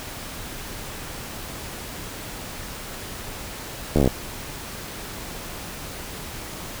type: slowing click train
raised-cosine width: 2 ms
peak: -5 dBFS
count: 9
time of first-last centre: 3.96-4.076 s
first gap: 13 ms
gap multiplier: 1.03
effects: pink hiss -35 dBFS RMS until 6.8 s